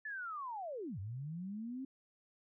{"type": "linear two-way sweep", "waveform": "sine", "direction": "down then up", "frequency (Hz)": [1760, 90.9, 271.5], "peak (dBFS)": -40, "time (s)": [0.05, 1.85], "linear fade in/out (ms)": 5, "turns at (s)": 0.99, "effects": []}